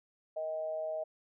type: tone with amplitude modulation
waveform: sine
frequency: 630 Hz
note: D#5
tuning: 21 cents sharp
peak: -31 dBFS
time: 0.36-1.04 s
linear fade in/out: 10 ms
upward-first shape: sine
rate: 163 Hz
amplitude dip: 55%
effects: none